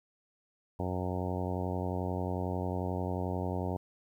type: harmonic tone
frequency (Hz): 91.2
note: F#2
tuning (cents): -24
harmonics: 1 / 2 / 3 / 4 / 5 / 6 / 7 / 8 / 9 / 10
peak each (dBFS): -35 / -38 / -40 / -41 / -42 / -43 / -43 / -44 / -45 / -45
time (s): 0.79-3.77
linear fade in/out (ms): 5
effects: 11-bit